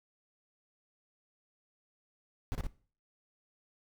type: noise bursts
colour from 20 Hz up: brown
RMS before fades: -34 dBFS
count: 3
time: 2.52-2.667 s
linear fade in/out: 0 ms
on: 31 ms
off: 27 ms
effects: noise-tail reverb RT60 0.4 s tail -18 dB re dry